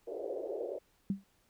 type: band-pass noise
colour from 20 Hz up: white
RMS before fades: -39 dBFS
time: 0.07-0.79 s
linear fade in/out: 10 ms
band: 370 to 580 Hz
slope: 48 dB/octave
type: tone with exponential decay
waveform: sine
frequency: 196 Hz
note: G3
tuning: in tune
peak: -26 dBFS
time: 1.1-1.24 s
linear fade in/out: 2 ms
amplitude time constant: 30 ms
effects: pink hiss -71 dBFS RMS until 1.49 s